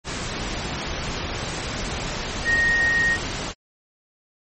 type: tone in noise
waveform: sine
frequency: 1864.7 Hz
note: A#6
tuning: in tune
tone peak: -17 dBFS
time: 2.44-3.18 s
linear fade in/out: 50 ms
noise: pink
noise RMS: -28 dBFS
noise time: 0.04-3.54 s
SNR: +8 dB
effects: MP3 32 kbps